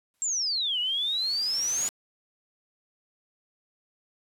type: noise with exponential growth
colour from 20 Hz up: white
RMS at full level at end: -34 dBFS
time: 0.14-1.89 s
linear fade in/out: 0 ms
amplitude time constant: 380 ms
type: exponential two-way sweep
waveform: sine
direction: down then up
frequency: 7620 to 2864 to 6980 Hz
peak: -25 dBFS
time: 0.22-1.88 s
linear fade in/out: 0 ms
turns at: 0.79 s
effects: low-pass 12000 Hz 12 dB/octave